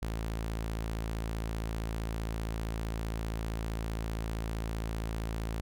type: tone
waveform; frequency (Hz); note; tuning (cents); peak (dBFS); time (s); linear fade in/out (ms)
sawtooth; 55.3; A1; +9; -29; 0.02-5.61; 5
effects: none